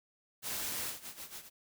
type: noise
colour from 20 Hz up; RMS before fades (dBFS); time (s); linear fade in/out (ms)
white; -38; 0.42-0.94; 50
type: noise with tremolo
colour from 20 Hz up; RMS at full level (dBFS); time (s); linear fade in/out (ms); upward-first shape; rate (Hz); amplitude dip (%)
white; -44; 0.48-1.5; 50; sine; 7.1; 75
effects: none